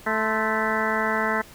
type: harmonic tone with a mistuned harmonic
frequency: 219.3 Hz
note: A3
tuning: 6 cents flat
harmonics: 1 / 2 / 3 / 4 / 5 / 6 / 7 / 8 / 9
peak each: -30 / -30 / -30 / -30 / -30 / -30 / -30 / -30 / -30 dBFS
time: 0.06-1.42 s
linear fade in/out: 10 ms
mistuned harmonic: 5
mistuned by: -76 cents
effects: pink hiss -47 dBFS RMS until 1.54 s